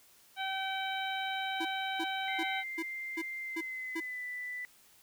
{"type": "harmonic tone", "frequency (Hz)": 769, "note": "G5", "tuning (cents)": -33, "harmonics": [1, 2, 3, 4, 5], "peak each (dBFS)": [-36, -39, -41, -42, -43], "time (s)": [0.36, 2.64], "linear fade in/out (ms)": 50}
{"type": "tone bursts", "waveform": "square", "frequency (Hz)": 328, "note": "E4", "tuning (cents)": -9, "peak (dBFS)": -35, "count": 7, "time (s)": [1.6, 4.004], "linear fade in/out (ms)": 10, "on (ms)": 52, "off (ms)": 340}
{"type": "tone with pitch glide", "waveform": "sine", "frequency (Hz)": [2093, 1985.8], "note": ["C7", "B6"], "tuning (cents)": [0, 9], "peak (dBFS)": -37, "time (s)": [2.28, 4.65], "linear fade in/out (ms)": 0, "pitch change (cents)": -91, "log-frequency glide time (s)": [3.4, 4.25]}
{"type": "clicks", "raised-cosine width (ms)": 0.2, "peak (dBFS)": [-47, -37], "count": 2, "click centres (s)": [3.152, 3.203]}
{"effects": ["white hiss -62 dBFS RMS until 5.02 s"]}